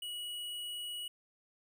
sine tone with tanh clipping, 2918 Hz, F#7, 25 cents flat, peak -40 dBFS, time 0.02-1.08 s, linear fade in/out 5 ms, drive 18 dB, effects none

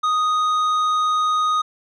triangle tone with tanh clipping, 1244.5 Hz, D#6, in tune, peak -18 dBFS, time 0.03-1.62 s, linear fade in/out 10 ms, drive 12 dB, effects none

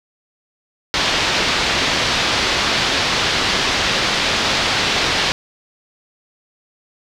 white low-pass noise, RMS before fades -18 dBFS, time 0.94-5.32 s, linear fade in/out 0 ms, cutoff 4700 Hz, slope 24 dB/octave, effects none

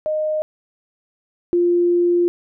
sine tone pair in turn, 617 / 349.1 Hz, D#5 / F4, -15 / -1 cents, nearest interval minor seventh, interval 986 cents, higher first, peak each -18 / -13 dBFS, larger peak second, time 0.06-0.42 / 1.53-2.28 s, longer second, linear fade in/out 0 ms, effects none

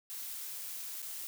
blue noise with dropouts, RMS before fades -42 dBFS, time 0.1-1.27 s, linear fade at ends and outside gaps 0 ms, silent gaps 1.019-1.026 s, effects none

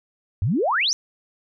sine exponential sweep, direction up, 84.2 to 6140 Hz, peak -18 dBFS, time 0.42-0.93 s, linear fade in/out 0 ms, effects none

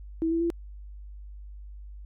sine tone with pitch steps, 325.5 / 332.1 / 338.9 Hz, E4 / E4 / E4, -22 / +13 / +48 cents, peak -23 dBFS, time 0.22-0.502 s, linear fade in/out 0 ms, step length 94 ms, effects added 50 Hz sine -40 dBFS peak until 2.05 s

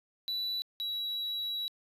triangle tone pair in turn, 3955 / 3898 Hz, B7 / B7, +2 / -23 cents, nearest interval unison, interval 25 cents, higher first, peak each -30 / -31 dBFS, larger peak first, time 0.28-0.62 / 0.8-1.68 s, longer second, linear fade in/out 0 ms, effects resampled to 32000 Hz

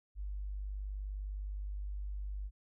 sine tone, 49.73 Hz, G1, 26 cents sharp, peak -37 dBFS, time 0.15-2.51 s, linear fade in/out 50 ms, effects none

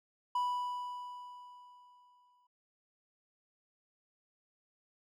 triangle tone with exponential decay, 986 Hz, B5, 3 cents flat, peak -27 dBFS, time 0.35-2.47 s, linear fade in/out 5 ms, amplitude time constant 460 ms, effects none

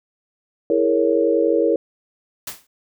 sine chord, A# half-diminished seventh, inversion second, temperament equal, 329.6 / 415.3 / 466.2 / 554.4 Hz, E4 / G#4 / A#4 / C#5, 0 / 0 / 0 / 0 cents, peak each -20 / -22 / -18 / -21 dBFS, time 0.7-1.76 s, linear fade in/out 2 ms
white noise with exponential decay, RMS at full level -26 dBFS, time 2.47-2.67 s, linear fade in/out 5 ms, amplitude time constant 43 ms
effects none

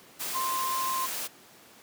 sine tone in noise, 1046.5 Hz, C6, in tune, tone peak -28 dBFS, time 0.34-1.07 s, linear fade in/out 20 ms, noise white, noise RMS -34 dBFS, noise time 0.19-1.28 s, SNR +3 dB, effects pink hiss -53 dBFS RMS until 1.82 s + high-pass 200 Hz 12 dB/octave

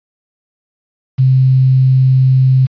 sine tone with quantisation, 130.81 Hz, C3, in tune, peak -6 dBFS, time 1.18-2.67 s, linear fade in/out 20 ms, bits 6, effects resampled to 11025 Hz

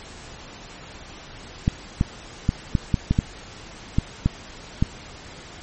clicks, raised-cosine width 5 ms, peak -5 dBFS, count 10, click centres 1.679 / 2.011 / 2.491 / 2.752 / 2.942 / 3.11 / 3.189 / 3.985 / 4.26 / 4.825 s, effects pink hiss -41 dBFS RMS until 5.62 s + MP3 32 kbps

